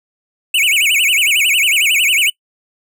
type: tone with vibrato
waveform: square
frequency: 2563 Hz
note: E7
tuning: 49 cents flat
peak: -11 dBFS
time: 0.54-2.3 s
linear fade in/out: 5 ms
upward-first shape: sine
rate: 11 Hz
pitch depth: 280 cents each way
effects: noise-tail reverb RT60 0.1 s tail -24 dB re dry